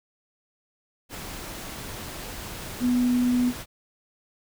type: tone in noise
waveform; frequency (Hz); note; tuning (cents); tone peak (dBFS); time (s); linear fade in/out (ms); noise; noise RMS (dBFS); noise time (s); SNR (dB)
sine; 246.9; B3; 0; -19; 2.8-3.53; 50; pink; -37; 1.09-3.66; +15
effects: none